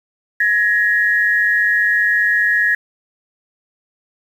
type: tone pair together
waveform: sine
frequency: 1674.9 / 1880 Hz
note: G#6 / A#6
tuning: +14 / +14 cents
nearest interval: major second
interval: 200 cents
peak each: -15 dBFS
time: 0.4-2.75 s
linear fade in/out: 5 ms
effects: 7-bit